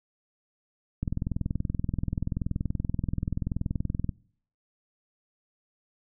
click train, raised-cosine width 5 ms, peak -16 dBFS, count 65, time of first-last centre 1.03-4.092 s, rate 20.9 Hz, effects noise-tail reverb RT60 0.6 s tail -25 dB re dry

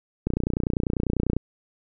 click train, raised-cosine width 3 ms, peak -10 dBFS, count 34, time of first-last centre 0.27-1.366 s, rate 30.1 Hz, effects none

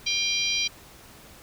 harmonic tone with a mistuned harmonic, 795 Hz, G5, 24 cents sharp, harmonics 3 / 4 / 5 / 6 / 7, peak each -28 / -29 / -30 / -31 / -31 dBFS, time 0.06-0.68 s, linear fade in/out 10 ms, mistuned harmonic 7, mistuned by +47 cents, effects pink hiss -49 dBFS RMS until 1.42 s

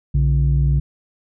sine tone pair together, 60.9 / 141.7 Hz, B1 / C#3, -24 / +38 cents, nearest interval octave + minor third, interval 1462 cents, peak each -14 / -15 dBFS, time 0.14-0.8 s, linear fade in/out 10 ms, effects tanh soft clip ceiling -9 dBFS

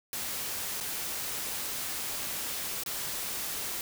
white noise with dropouts, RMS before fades -35 dBFS, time 0.13-3.81 s, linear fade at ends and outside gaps 1 ms, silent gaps 0.803-0.808 / 2.836-2.861 s, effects none

